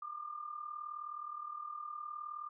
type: tone with amplitude modulation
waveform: sine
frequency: 1200 Hz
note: D6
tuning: 37 cents sharp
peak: -38 dBFS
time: 0.02-2.49 s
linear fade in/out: 5 ms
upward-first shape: sine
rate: 39.3 Hz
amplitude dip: 70%
effects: none